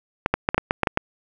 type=clicks; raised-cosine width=0.5 ms; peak=-3 dBFS; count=9; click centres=0.261 / 0.34 / 0.489 / 0.545 / 0.58 / 0.709 / 0.833 / 0.872 / 0.974 s; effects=none